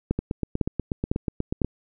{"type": "two click trains", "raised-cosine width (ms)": 3, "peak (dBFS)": [-12, -9], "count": [13, 4], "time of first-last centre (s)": [[0.19, 1.646], [0.11, 1.618]], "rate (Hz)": [8.24, 1.99], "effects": []}